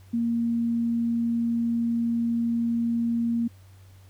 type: tone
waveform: sine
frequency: 233.1 Hz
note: A#3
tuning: in tune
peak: -22 dBFS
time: 0.13-3.48 s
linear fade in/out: 10 ms
effects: added 95 Hz sine -48 dBFS peak until 4.09 s + pink hiss -60 dBFS RMS until 4.09 s